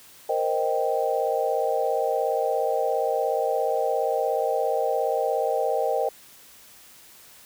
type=chord; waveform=sine; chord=C minor seventh; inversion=third; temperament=equal; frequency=466.2 / 523.3 / 622.3 / 784 Hz; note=Bb4 / C5 / Eb5 / G5; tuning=0 / 0 / 0 / 0 cents; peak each=-27 dBFS; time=0.29-6.09 s; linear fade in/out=5 ms; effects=white hiss -50 dBFS RMS until 7.45 s